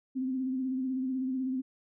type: tone with vibrato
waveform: sine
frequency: 260 Hz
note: C4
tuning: 11 cents flat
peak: -29 dBFS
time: 0.15-1.62 s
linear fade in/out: 20 ms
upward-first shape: sine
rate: 16 Hz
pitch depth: 41 cents each way
effects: none